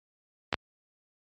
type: clicks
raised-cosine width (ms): 0.3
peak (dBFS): -9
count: 2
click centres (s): 0.528 / 0.542
effects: high-pass 60 Hz 12 dB/octave + MP3 32 kbps